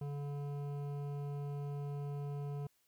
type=tone with hard clipping; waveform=triangle; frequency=143.3 Hz; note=D3; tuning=42 cents flat; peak=-40 dBFS; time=0.01-2.67 s; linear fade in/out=5 ms; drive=16 dB; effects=white hiss -75 dBFS RMS until 2.87 s